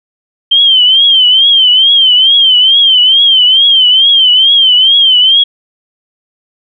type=tone with vibrato; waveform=sine; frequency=3127 Hz; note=G7; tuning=5 cents flat; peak=-3 dBFS; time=0.51-5.44 s; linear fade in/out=10 ms; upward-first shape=triangle; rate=2.3 Hz; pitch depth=120 cents each way; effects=none